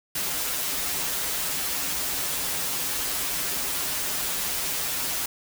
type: noise with comb filter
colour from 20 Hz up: white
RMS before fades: -28 dBFS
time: 0.15-5.26 s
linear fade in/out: 5 ms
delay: 9 ms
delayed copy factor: -0.8
effects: none